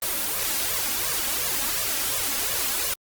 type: noise with flanger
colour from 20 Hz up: white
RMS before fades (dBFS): -26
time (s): 0.02-2.94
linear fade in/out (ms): 5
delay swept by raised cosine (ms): 1.7 to 3.7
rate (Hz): 2.8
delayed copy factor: +0.8
effects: Opus 24 kbps